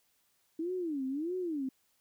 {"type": "tone with vibrato", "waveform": "sine", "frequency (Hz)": 311.1, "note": "D#4", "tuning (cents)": 0, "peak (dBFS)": -32, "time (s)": [0.59, 1.69], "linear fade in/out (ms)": 5, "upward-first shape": "sine", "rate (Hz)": 1.6, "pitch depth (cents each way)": 300, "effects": ["white hiss -73 dBFS RMS until 2 s"]}